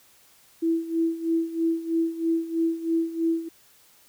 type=tone with tremolo; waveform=sine; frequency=329.6 Hz; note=E4; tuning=in tune; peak=-19 dBFS; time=0.62-3.49 s; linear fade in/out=10 ms; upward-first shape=sine; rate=3.1 Hz; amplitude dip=80%; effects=white hiss -57 dBFS RMS until 4.08 s